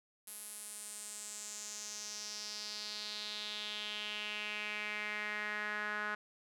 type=tone with band-pass filter sweep; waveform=sawtooth; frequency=210 Hz; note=G#3; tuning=19 cents sharp; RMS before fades=-42 dBFS; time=0.27-6.15 s; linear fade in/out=5 ms; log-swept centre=11000 to 1500 Hz; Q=3.8; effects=none